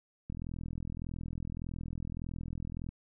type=click train; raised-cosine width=5 ms; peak=-27 dBFS; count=109; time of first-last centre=0.3-2.89 s; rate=41.7 Hz; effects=none

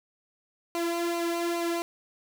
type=tone with flanger; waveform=sawtooth; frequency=340.9 Hz; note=F4; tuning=42 cents flat; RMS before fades=-29 dBFS; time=0.75-1.82 s; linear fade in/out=0 ms; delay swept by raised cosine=0.57 to 2.37 ms; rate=2.4 Hz; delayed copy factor=-0.65; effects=none

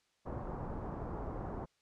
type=low-pass noise; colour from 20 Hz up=pink; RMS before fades=-41 dBFS; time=0.25-1.66 s; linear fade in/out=20 ms; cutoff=1100 Hz; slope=24 dB/octave; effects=white hiss -75 dBFS RMS until 1.81 s + low-pass 6000 Hz 12 dB/octave

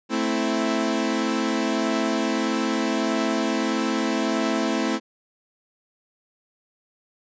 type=chord; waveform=sawtooth; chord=A minor; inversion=none; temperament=equal; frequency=220 / 261.6 / 329.6 Hz; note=A3 / C4 / E4; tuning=0 / 0 / 0 cents; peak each=-22 dBFS; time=0.09-5 s; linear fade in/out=50 ms; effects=resampled to 16000 Hz

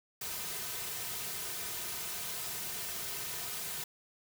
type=noise with comb filter; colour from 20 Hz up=white; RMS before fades=-39 dBFS; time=0.21-3.84 s; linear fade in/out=5 ms; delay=3.6 ms; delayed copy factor=-0.65; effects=none

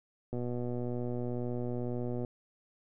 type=click train; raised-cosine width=2 ms; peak=-24 dBFS; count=235; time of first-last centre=0.33-2.248 s; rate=122 Hz; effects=none

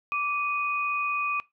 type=tone pair together; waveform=sine; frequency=1166.5 / 2489 Hz; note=D6 / D#7; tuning=-12 / 0 cents; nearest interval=octave + minor second; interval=1312 cents; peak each=-28 dBFS; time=0.12-1.4 s; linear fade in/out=0 ms; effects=noise-tail reverb RT60 0.2 s tail -20 dB re dry

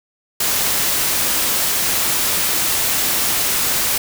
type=noise; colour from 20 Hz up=white; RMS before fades=-18 dBFS; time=0.4-3.98 s; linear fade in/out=5 ms; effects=none

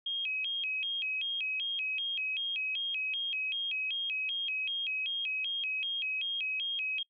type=tone with vibrato; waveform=sine; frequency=2871 Hz; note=F7; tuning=47 cents sharp; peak=-31 dBFS; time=0.06-7.03 s; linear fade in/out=5 ms; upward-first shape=square; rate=2.6 Hz; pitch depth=210 cents each way; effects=noise-tail reverb RT60 0.1 s tail -24 dB re dry

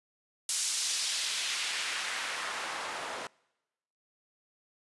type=noise with band-pass filter sweep; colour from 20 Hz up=white; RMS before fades=-34 dBFS; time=0.49-3.27 s; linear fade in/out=2 ms; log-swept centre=6900 to 720 Hz; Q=1; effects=noise-tail reverb RT60 1.0 s tail -26 dB re dry + resampled to 24000 Hz

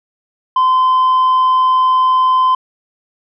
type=tone; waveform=sine; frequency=1029 Hz; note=C6; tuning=29 cents flat; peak=-6 dBFS; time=0.56-2.55 s; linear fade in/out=5 ms; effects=tanh soft clip ceiling -8 dBFS

